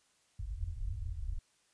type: low-pass noise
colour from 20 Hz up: pink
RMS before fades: -38 dBFS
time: 0.39-1.39 s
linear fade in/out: 5 ms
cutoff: 100 Hz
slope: 48 dB/octave
effects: white hiss -71 dBFS RMS until 1.73 s + resampled to 22050 Hz